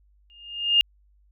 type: tone with exponential growth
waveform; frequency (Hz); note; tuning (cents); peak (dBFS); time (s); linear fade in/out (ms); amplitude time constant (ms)
sine; 2825; F7; +19; -12; 0.3-0.81; 0; 110
effects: added 50 Hz sine -57 dBFS peak until 1.31 s